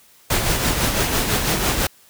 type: noise with tremolo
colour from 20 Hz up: pink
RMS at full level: -18 dBFS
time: 0.3-1.87 s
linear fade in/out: 5 ms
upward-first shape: sine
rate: 6 Hz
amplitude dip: 45%
effects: white hiss -52 dBFS RMS until 2.09 s